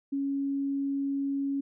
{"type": "tone", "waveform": "sine", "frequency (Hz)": 277.2, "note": "C#4", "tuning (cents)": 0, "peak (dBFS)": -27, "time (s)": [0.12, 1.61], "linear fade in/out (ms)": 10, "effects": []}